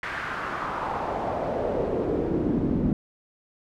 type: noise with band-pass filter sweep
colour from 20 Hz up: brown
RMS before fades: -27 dBFS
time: 0.03-2.93 s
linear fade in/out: 2 ms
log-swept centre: 1800 to 230 Hz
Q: 2.6
effects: none